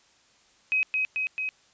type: tone with echo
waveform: sine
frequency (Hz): 2533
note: D#7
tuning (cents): +30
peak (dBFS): -21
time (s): 0.72-0.83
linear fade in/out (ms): 0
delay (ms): 220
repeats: 3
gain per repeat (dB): -2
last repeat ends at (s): 1.49
effects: white hiss -61 dBFS RMS until 1.73 s + resampled to 16000 Hz